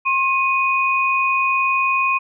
sine tone pair together, 1071.6 / 2489 Hz, C6 / D#7, +41 / 0 cents, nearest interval octave + minor third, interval 1459 cents, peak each -18 / -18 dBFS, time 0.05-2.19 s, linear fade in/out 20 ms, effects none

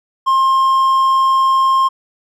triangle tone, 1063 Hz, C6, 27 cents sharp, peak -8 dBFS, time 0.26-1.89 s, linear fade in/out 20 ms, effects none

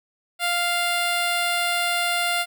5% pulse tone with notch filter, 698.5 Hz, F5, in tune, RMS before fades -23 dBFS, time 0.39-2.46 s, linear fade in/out 50 ms, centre 6200 Hz, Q 0.64, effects none

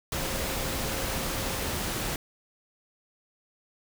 sine tone in noise, 533 Hz, C5, 32 cents sharp, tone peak -41 dBFS, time 0.14-1.67 s, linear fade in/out 2 ms, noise pink, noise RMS -31 dBFS, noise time 0.12-2.16 s, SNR -13 dB, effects none

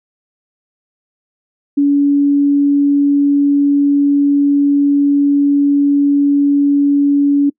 sine tone, 284.3 Hz, C#4, 44 cents sharp, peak -8 dBFS, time 1.77-7.5 s, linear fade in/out 10 ms, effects noise-tail reverb RT60 0.1 s tail -25 dB re dry

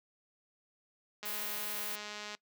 click train, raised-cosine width 0.2 ms, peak -26 dBFS, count 235, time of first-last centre 1.23-2.35 s, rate 209 Hz
violet noise, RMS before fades -39 dBFS, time 1.25-1.96 s, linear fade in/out 10 ms
effects noise-tail reverb RT60 0.1 s tail -21 dB re dry + high-pass 200 Hz 12 dB/octave

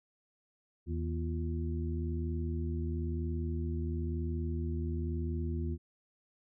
harmonic tone with a mistuned harmonic, 81 Hz, E2, 30 cents flat, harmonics 1 / 2 / 3 / 4, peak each -33 / -41 / -41 / -42 dBFS, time 0.86-5.78 s, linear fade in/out 50 ms, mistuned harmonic 4, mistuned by +120 cents, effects none

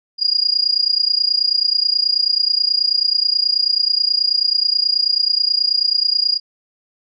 sine tone with amplitude modulation, 4853 Hz, D#8, 44 cents flat, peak -10 dBFS, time 0.18-6.4 s, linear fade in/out 50 ms, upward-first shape sine, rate 29.3 Hz, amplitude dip 90%, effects none

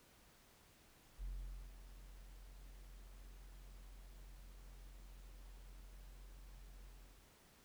triangle tone with ADSR envelope, 44.57 Hz, F1, 36 cents sharp, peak -39 dBFS, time 1.18-7.35 s, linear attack 44 ms, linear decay 500 ms, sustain -13 dB, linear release 460 ms, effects tanh soft clip ceiling -37 dBFS + pink hiss -67 dBFS RMS until 7.64 s

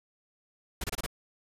pink noise bursts, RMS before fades -33 dBFS, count 5, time 0.81-1.064 s, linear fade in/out 5 ms, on 30 ms, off 26 ms, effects resampled to 32000 Hz

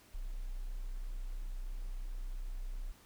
sine tone, 31.44 Hz, B0, 32 cents sharp, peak -37 dBFS, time 0.14-2.92 s, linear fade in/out 10 ms, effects pink hiss -62 dBFS RMS until 3.05 s

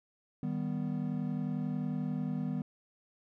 triangle chord, Eb augmented, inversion none, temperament equal, 155.56 / 196 / 246.9 Hz, Eb3 / G3 / B3, 0 / 0 / 0 cents, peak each -34 / -35 / -34 dBFS, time 0.43-2.62 s, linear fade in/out 2 ms, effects none

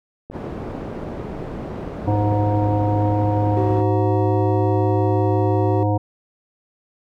click train, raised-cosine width 2 ms, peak -19 dBFS, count 11, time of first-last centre 0.3-2.552 s, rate 4.44 Hz
white low-pass noise, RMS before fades -30 dBFS, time 0.31-3.84 s, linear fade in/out 50 ms, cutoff 460 Hz, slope 12 dB/octave
harmonic tone, 103.83 Hz, G#2, in tune, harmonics 1 / 3 / 5 / 7 / 9, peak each -18 / -23 / -25 / -26 / -28 dBFS, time 2.07-5.98 s, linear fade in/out 10 ms
triangle tone, 377.2 Hz, F#4, 33 cents sharp, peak -20 dBFS, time 3.57-5.83 s, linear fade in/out 0 ms
effects none

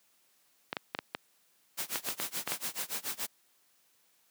clicks, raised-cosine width 0.3 ms, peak -16 dBFS, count 10, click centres 0.729 / 0.768 / 0.949 / 0.989 / 1.149 / 1.958 / 2.087 / 2.2 / 2.476 / 2.52 s
white noise with tremolo, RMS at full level -34 dBFS, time 1.77-3.27 s, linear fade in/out 20 ms, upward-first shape sine, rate 7 Hz, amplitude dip 95%
effects white hiss -69 dBFS RMS until 4.3 s + high-pass 150 Hz 12 dB/octave

